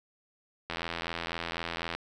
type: click train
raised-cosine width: 0.3 ms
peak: -17 dBFS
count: 106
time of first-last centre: 0.7-1.95 s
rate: 84 Hz
effects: none